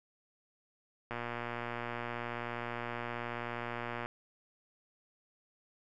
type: click train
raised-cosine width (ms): 0.5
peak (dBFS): -23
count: 352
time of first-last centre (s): 1.11-4.06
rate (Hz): 119
effects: none